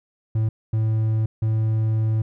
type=tone bursts at uneven times; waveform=triangle; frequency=110.1 Hz; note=A2; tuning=2 cents sharp; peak=-16 dBFS; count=3; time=0.35-0.49 / 0.73-1.26 / 1.42-2.22 s; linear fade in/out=5 ms; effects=none